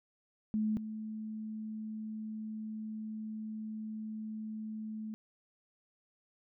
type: tone pair in turn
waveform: sine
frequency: 215.5 / 217.1 Hz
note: A3 / A3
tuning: -36 / -23 cents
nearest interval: unison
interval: 13 cents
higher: second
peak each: -29 / -38 dBFS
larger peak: first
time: 0.54-0.77 / 0.77-5.14 s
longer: second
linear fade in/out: 0 ms
effects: none